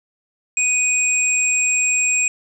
sine tone pair together, 2489 / 7541 Hz, D#7 / A#8, 0 / +19 cents, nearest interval octave + perfect fifth, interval 1919 cents, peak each -18 dBFS, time 0.57-2.28 s, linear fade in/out 2 ms, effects none

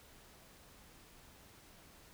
silence, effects pink hiss -60 dBFS RMS until 2.13 s

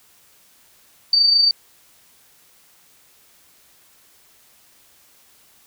sine tone with amplitude modulation, 4608 Hz, D8, 34 cents flat, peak -10 dBFS, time 1.13-1.51 s, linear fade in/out 2 ms, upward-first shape sine, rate 26.7 Hz, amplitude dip 45%, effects white hiss -54 dBFS RMS until 5.66 s

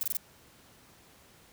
violet noise bursts, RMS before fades -30 dBFS, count 4, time 0.01-0.169 s, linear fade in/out 0 ms, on 21 ms, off 25 ms, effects pink hiss -58 dBFS RMS until 1.52 s + high-pass 60 Hz 12 dB/octave

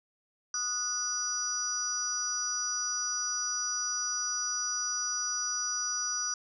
sine tone cluster, 1246 / 1473 / 4851 / 5850 Hz, D#6 / F#6 / D#8 / F#8, +2 / -8 / -45 / -21 cents, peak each -39 / -40 / -39 / -31 dBFS, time 0.54-6.34 s, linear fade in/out 2 ms, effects none

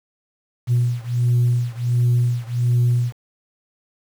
sine beating tone pair, 120.7 / 122.1 Hz, B2 / B2, -39 / -19 cents, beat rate 1.4 Hz, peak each -17 / -18 dBFS, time 0.67-3.13 s, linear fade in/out 50 ms, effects tanh soft clip ceiling -11 dBFS + 7-bit

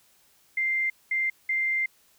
sine tone bursts at uneven times, 2093 Hz, C7, in tune, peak -23 dBFS, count 3, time 0.57-0.9 / 1.11-1.3 / 1.49-1.86 s, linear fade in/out 5 ms, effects white hiss -62 dBFS RMS until 2.18 s

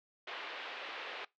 white band-pass noise, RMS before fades -44 dBFS, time 0.27-1.25 s, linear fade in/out 5 ms, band 380 to 3300 Hz, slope 24 dB/octave, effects noise-tail reverb RT60 0.2 s tail -22 dB re dry + low-pass 5000 Hz 12 dB/octave

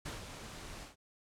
pink noise with ADSR envelope, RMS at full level -41 dBFS, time 0.05-0.96 s, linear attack 10 ms, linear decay 140 ms, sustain -6 dB, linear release 140 ms, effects low-pass 9000 Hz 12 dB/octave

